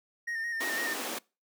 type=tone with vibrato; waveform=triangle; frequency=1841 Hz; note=A#6; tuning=22 cents flat; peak=-30 dBFS; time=0.27-0.94 s; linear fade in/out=10 ms; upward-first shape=square; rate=5.9 Hz; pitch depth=31 cents each way
type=high-pass noise; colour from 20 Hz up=pink; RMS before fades=-36 dBFS; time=0.6-1.19 s; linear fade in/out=10 ms; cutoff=230 Hz; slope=48 dB/octave
effects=noise-tail reverb RT60 0.3 s tail -25 dB re dry